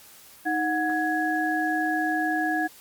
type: tone cluster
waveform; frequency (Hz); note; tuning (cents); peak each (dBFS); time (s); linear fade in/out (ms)
sine; 313 / 733 / 1671; D#4 / F#5 / G#6; +10 / -16 / +10; -27; 0.45-2.68; 20
effects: white hiss -50 dBFS RMS until 2.8 s + Opus 48 kbps